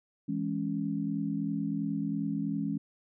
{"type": "chord", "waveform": "sine", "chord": "C# minor", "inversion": "first", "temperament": "equal", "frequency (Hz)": [164.81, 207.7, 277.2], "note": ["E3", "G#3", "C#4"], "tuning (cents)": [0, 0, 0], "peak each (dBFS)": [-35, -33, -33], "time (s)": [0.28, 2.78], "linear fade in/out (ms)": 10, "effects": []}